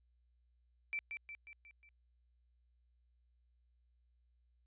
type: tone with echo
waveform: sine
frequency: 2333 Hz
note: D7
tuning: 12 cents flat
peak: -36 dBFS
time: 0.93-0.99 s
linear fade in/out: 0 ms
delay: 180 ms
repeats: 5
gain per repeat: -5 dB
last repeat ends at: 1.89 s
effects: added 60 Hz sine -70 dBFS peak until 4.66 s + resampled to 8000 Hz